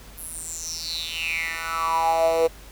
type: tone with high-pass filter sweep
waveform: 10% pulse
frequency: 164.2 Hz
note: E3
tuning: 6 cents flat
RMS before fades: -25 dBFS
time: 0.17-2.48 s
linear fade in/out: 20 ms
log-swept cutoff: 12000 to 470 Hz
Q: 8
effects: added 50 Hz sine -45 dBFS peak until 2.71 s + pink hiss -47 dBFS RMS until 2.71 s